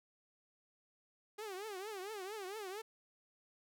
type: tone with vibrato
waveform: sawtooth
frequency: 402.3 Hz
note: G4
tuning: 45 cents sharp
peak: -39 dBFS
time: 1.38-2.82 s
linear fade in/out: 10 ms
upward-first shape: triangle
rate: 4.4 Hz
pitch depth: 200 cents each way
effects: none